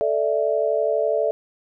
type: chord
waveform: sine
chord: A suspended fourth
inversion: none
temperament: equal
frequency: 440 / 587.3 / 659.3 Hz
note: A4 / D5 / E5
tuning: 0 / 0 / 0 cents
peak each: -23 / -22 / -23 dBFS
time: 0.01-1.31 s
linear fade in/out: 0 ms
effects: none